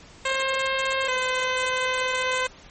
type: tone pair in turn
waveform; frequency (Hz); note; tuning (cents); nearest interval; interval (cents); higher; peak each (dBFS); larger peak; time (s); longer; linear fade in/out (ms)
10% pulse; 532 / 512.2; C5 / C5; +29 / -37; minor second; 66; first; -14; neither; 0.25-1.08 / 1.08-2.47; second; 5
effects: pink hiss -48 dBFS RMS until 2.7 s + MP3 32 kbps